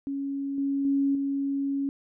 sine tone with level steps, 277.2 Hz, C#4, in tune, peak -28 / -24 / -21 / -25 dBFS, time 0.07-1.89 s, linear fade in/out 0 ms, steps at 0.58 / 0.85 / 1.15 s, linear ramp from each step 2 ms, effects none

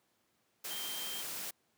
sine tone in noise, 3155 Hz, G7, 10 cents sharp, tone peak -42 dBFS, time 0.7-1.22 s, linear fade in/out 10 ms, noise white, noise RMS -41 dBFS, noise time 0.64-1.51 s, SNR -4 dB, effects pink hiss -75 dBFS RMS until 1.77 s + high-pass 150 Hz 12 dB/octave

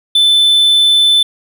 triangle tone, 3520 Hz, A7, in tune, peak -5 dBFS, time 0.15-1.23 s, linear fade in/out 5 ms, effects none

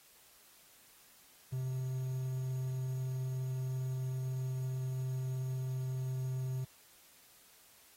triangle tone with quantisation, 129.6 Hz, C3, 16 cents flat, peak -32 dBFS, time 1.52-6.65 s, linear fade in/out 10 ms, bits 10, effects white hiss -62 dBFS RMS until 7.96 s + AAC 48 kbps

